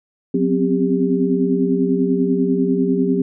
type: tone cluster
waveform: sine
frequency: 183 / 253.9 / 264 / 398.5 Hz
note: F#3 / B3 / C4 / G4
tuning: -19 / +48 / +16 / +28 cents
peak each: -20 dBFS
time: 0.34-3.22 s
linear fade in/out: 5 ms
effects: none